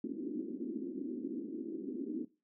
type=band-pass noise; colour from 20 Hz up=pink; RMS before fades=-40 dBFS; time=0.04-2.25 s; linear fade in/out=5 ms; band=240 to 350 Hz; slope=48 dB/octave; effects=noise-tail reverb RT60 0.3 s tail -18 dB re dry